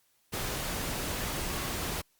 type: tone in noise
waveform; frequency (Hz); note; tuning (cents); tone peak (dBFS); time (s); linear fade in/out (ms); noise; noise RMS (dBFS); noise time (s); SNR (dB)
sine; 1108.7; C#6; 0; -44; 1.48-1.72; 20; pink; -34; 0.32-2.02; -13
effects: white hiss -70 dBFS RMS until 2.19 s + Opus 48 kbps